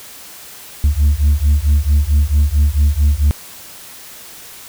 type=beating tone pair; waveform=sine; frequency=70.9 / 75.4 Hz; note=C#2 / D2; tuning=+40 / +46 cents; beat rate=4.5 Hz; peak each=-11 dBFS; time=0.84-3.31 s; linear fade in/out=0 ms; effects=tanh soft clip ceiling -7 dBFS + white hiss -36 dBFS RMS until 4.68 s